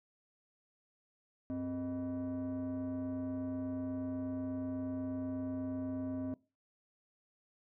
sine tone with frequency modulation, 262.2 Hz, C4, 4 cents sharp, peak -33 dBFS, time 1.5-6.34 s, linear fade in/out 0 ms, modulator 359 Hz, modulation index 0.61, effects noise-tail reverb RT60 0.3 s tail -22 dB re dry + tanh soft clip ceiling -34 dBFS

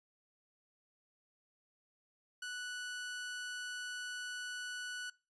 sawtooth tone, 1480 Hz, F#6, in tune, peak -37 dBFS, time 2.42-5.1 s, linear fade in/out 5 ms, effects noise-tail reverb RT60 0.3 s tail -22 dB re dry + resampled to 22050 Hz

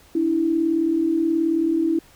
sine tone pair together, 289.9 / 328.6 Hz, D4 / E4, -22 / -5 cents, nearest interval major second, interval 217 cents, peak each -25 / -18 dBFS, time 0.15-1.99 s, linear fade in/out 5 ms, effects pink hiss -52 dBFS RMS until 2.15 s

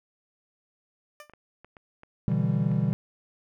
15% pulse tone with exponential decay, 596 Hz, D5, 25 cents sharp, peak -33 dBFS, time 1.2-1.32 s, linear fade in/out 1 ms, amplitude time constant 24 ms
clicks, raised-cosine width 0.5 ms, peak -33 dBFS, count 8, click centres 1.297 / 1.336 / 1.646 / 1.768 / 2.034 / 2.317 / 2.716 / 2.926 s
triangle chord, E minor seventh, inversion second, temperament equal, 123.47 / 146.83 / 164.81 / 196 Hz, B2 / D3 / E3 / G3, 0 / 0 / 0 / 0 cents, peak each -26 dBFS, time 2.28-2.93 s, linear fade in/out 0 ms
effects none

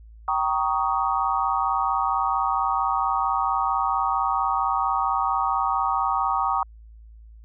sine chord, Eb dominant seventh, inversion first, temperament just, 777.8 / 933.4 / 1120.1 / 1244.5 Hz, G5 / Bb5 / Db6 / Eb6, -14 / +2 / +18 / 0 cents, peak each -26 dBFS, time 0.28-6.63 s, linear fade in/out 2 ms, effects added 55 Hz sine -43 dBFS peak until 7.44 s

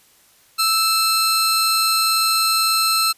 sawtooth tone pair together, 1318.5 / 4186 Hz, E6 / C8, 0 / 0 cents, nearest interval octave + minor sixth, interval 2000 cents, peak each -15 dBFS, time 0.58-3.13 s, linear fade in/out 20 ms, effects white hiss -54 dBFS RMS until 3.17 s + resampled to 32000 Hz

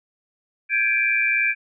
sine tone cluster, 1583 / 1686 / 2346 / 2466 Hz, G6 / G#6 / D7 / D#7, +17 / +26 / -2 / -16 cents, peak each -27 / -26 / -19 / -27 dBFS, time 0.69-1.55 s, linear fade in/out 50 ms, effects none

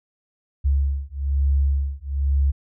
sine beating tone pair, 68.9 / 70 Hz, C#2 / C#2, -10 / +18 cents, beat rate 1.1 Hz, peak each -21 dBFS, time 0.64-2.52 s, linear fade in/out 20 ms, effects none

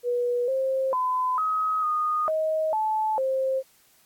sine tone with pitch steps, 486.2 / 530 / 1013 / 1268 / 1233 / 630 / 868 / 529 Hz, B4 / C5 / B5 / D#6 / D#6 / D#5 / A5 / C5, -27 / +22 / +44 / +32 / -16 / +21 / -24 / +19 cents, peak -22 dBFS, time 0.03-3.63 s, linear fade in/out 50 ms, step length 450 ms, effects white hiss -60 dBFS RMS until 4.05 s + AAC 64 kbps

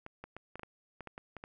clicks, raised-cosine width 0.5 ms, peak -29 dBFS, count 11, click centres 0.064 / 0.24 / 0.366 / 0.556 / 0.595 / 0.633 / 1.007 / 1.073 / 1.179 / 1.367 / 1.439 s, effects none

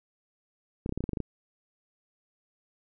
clicks, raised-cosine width 3 ms, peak -18 dBFS, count 10, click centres 0.861 / 0.893 / 0.924 / 0.976 / 1.006 / 1.04 / 1.092 / 1.133 / 1.172 / 1.203 s, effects none

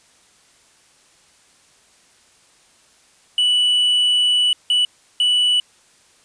triangle tone bursts at uneven times, 2960 Hz, F#7, in tune, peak -12 dBFS, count 3, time 3.38-4.53 / 4.7-4.85 / 5.2-5.6 s, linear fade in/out 2 ms, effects white hiss -54 dBFS RMS until 6.24 s + resampled to 22050 Hz

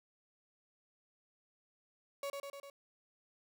35% pulse tone with echo, 560 Hz, C#5, 18 cents sharp, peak -36 dBFS, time 2.23-2.3 s, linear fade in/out 2 ms, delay 100 ms, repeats 4, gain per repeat -3 dB, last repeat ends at 2.7 s, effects none

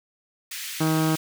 pink high-pass noise, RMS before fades -34 dBFS, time 0.51-1.17 s, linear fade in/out 5 ms, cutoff 1900 Hz, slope 24 dB/octave
harmonic tone, 158.3 Hz, D#3, 30 cents sharp, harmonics 1 / 2 / 3 / 4 / 5 / 6 / 7 / 8 / 9 / 10, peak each -23 / -23 / -33 / -34 / -34 / -37 / -37 / -35 / -41 / -39 dBFS, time 0.8-1.16 s, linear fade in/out 10 ms
effects none

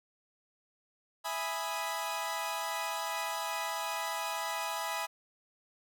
sawtooth chord, E major seventh, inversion none, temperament equal, 659.3 / 830.6 / 987.8 / 1244.5 Hz, E5 / G#5 / B5 / D#6, 0 / 0 / 0 / 0 cents, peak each -37 / -35 / -34 / -37 dBFS, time 1.24-5.07 s, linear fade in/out 20 ms, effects none

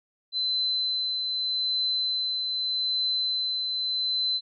sine tone with tremolo, 4050 Hz, B7, 43 cents sharp, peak -23 dBFS, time 0.32-4.41 s, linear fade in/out 50 ms, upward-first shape triangle, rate 0.82 Hz, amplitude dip 35%, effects none

